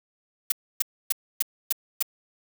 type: noise bursts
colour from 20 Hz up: blue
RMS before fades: -22 dBFS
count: 6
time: 0.5-2.026 s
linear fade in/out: 5 ms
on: 21 ms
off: 280 ms
effects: none